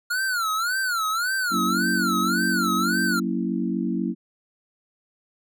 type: tone with vibrato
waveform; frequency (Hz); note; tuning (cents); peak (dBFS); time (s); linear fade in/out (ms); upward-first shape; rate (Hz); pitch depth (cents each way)
square; 1409; F6; +15; -23; 0.1-3.2; 10; sine; 1.8; 180
type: chord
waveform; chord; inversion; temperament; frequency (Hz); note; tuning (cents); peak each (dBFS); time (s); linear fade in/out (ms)
sine; F# dominant seventh; none; equal; 185 / 233.1 / 277.2 / 329.6; F#3 / A#3 / C#4 / E4; 0 / 0 / 0 / 0; -27 / -27 / -30 / -29; 1.5-4.15; 50
effects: none